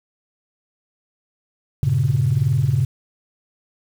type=chord; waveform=sine; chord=G diminished; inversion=none; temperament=equal; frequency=98 / 116.54 / 138.59 Hz; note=G2 / Bb2 / Db3; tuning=0 / 0 / 0 cents; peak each=-22 / -19 / -17 dBFS; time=1.83-2.85 s; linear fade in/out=0 ms; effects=tanh soft clip ceiling -8 dBFS + 7-bit